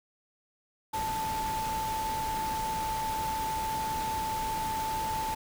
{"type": "tone in noise", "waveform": "sine", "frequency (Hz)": 880, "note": "A5", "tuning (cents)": 0, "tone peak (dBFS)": -30, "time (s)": [0.93, 5.35], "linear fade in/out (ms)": 10, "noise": "pink", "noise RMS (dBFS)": -38, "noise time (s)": [0.93, 5.35], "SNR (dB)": 5, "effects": []}